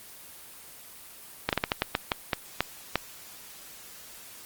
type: slowing click train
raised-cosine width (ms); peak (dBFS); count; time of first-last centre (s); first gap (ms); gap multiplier
0.3; -7; 11; 1.49-2.957; 38; 1.28
effects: white hiss -47 dBFS RMS until 4.45 s + Opus 24 kbps